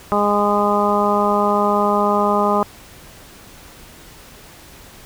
harmonic tone, 205.5 Hz, G#3, 18 cents flat, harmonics 1 / 2 / 3 / 4 / 5 / 6, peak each -21 / -21 / -21 / -21 / -21 / -21 dBFS, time 0.12-2.63 s, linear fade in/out 0 ms, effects pink hiss -42 dBFS RMS until 5.05 s

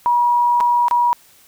sine tone with dropouts, 962 Hz, B5, 46 cents flat, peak -12 dBFS, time 0.06-1.13 s, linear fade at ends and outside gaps 0 ms, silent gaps 0.603-0.608 / 0.883-0.911 s, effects white hiss -50 dBFS RMS until 1.47 s

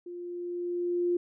sine tone with level ramp, 351 Hz, F4, 9 cents sharp, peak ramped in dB -38 to -23 dBFS, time 0.06-1.17 s, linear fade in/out 5 ms, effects none

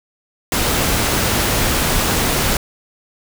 pink noise, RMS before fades -17 dBFS, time 0.52-2.57 s, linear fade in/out 2 ms, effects none

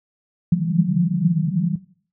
white band-pass noise, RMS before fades -19 dBFS, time 0.52-1.76 s, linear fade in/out 5 ms, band 150 to 190 Hz, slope 96 dB/octave, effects noise-tail reverb RT60 0.5 s tail -17 dB re dry

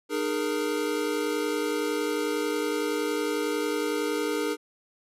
square chord, D# suspended fourth, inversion none, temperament equal with one note detuned, 303.8 / 415.3 / 466.2 Hz, D#4 / G#4 / A#4, -41 / 0 / 0 cents, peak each -31 dBFS, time 0.09-4.57 s, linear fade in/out 50 ms, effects resampled to 32000 Hz

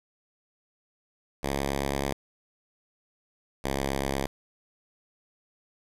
5% pulse tone pair in turn, 69.3 / 68.31 Hz, C#2 / C#2, 0 / -25 cents, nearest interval unison, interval 25 cents, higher first, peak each -16 dBFS, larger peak neither, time 1.43-2.13 / 3.64-4.27 s, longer first, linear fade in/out 5 ms, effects resampled to 32000 Hz + 8-bit

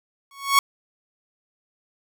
sawtooth tone with exponential growth, 1108.7 Hz, C#6, in tune, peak -7 dBFS, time 0.31-0.59 s, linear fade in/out 2 ms, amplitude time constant 60 ms, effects none

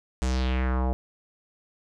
square tone with low-pass filter sweep, 64 Hz, C2, 38 cents flat, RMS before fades -25 dBFS, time 0.22-0.93 s, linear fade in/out 0 ms, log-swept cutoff 8300 to 670 Hz, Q 2.5, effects none

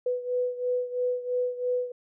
sine beating tone pair, 495.3 / 498.3 Hz, B4 / B4, +5 / +15 cents, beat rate 3 Hz, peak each -27 / -31 dBFS, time 0.06-1.92 s, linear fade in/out 5 ms, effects none

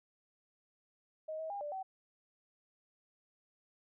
sine tone with pitch steps, 627 / 639 / 806 / 589 / 763 Hz, D#5 / D#5 / G5 / D5 / G5, +13 / +46 / +48 / +5 / -47 cents, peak -38 dBFS, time 1.28-1.83 s, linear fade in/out 10 ms, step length 110 ms, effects none

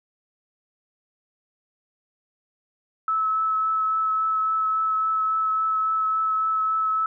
sine tone with vibrato, 1300 Hz, E6, 24 cents flat, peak -20 dBFS, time 3.08-7.06 s, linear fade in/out 2 ms, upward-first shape triangle, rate 3.6 Hz, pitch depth 12 cents each way, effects none

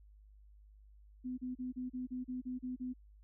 sine tone bursts, 252.5 Hz, B3, 39 cents sharp, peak -37 dBFS, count 10, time 1.24-2.937 s, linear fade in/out 20 ms, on 140 ms, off 33 ms, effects added 51 Hz sine -57 dBFS peak until 3.23 s

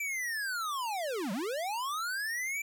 square linear two-way sweep, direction down then up, 2349 to 175.6 to 2349 Hz, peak -33 dBFS, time 0-2.62 s, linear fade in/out 5 ms, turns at 1.32 s, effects none

